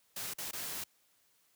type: noise with dropouts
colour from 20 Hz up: white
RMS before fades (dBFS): -40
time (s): 0.16-0.84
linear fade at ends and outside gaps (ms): 5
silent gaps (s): 0.337-0.382 / 0.512-0.531
effects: white hiss -71 dBFS RMS until 1.55 s + high-pass 60 Hz 12 dB/octave